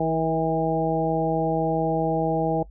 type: harmonic tone with a mistuned harmonic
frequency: 161.7 Hz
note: E3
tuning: 33 cents flat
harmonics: 1 / 2 / 3 / 4 / 5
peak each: -27 / -27 / -27 / -27 / -27 dBFS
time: 0-2.63 s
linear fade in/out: 5 ms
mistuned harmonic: 3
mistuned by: -16 cents
effects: noise-tail reverb RT60 0.1 s tail -20 dB re dry + added 50 Hz sine -42 dBFS peak until 2.7 s